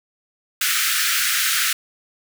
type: high-pass noise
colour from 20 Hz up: pink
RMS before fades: -20 dBFS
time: 0.61-1.73 s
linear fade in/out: 5 ms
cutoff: 1300 Hz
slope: 96 dB/octave
effects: none